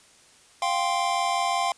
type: chord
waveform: square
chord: F suspended second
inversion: none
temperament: equal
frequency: 698.5 / 784 / 1046.5 Hz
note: F5 / G5 / C6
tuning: 0 / 0 / 0 cents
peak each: -28 dBFS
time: 0.62-1.72 s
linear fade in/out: 2 ms
effects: white hiss -55 dBFS RMS until 1.77 s + resampled to 22050 Hz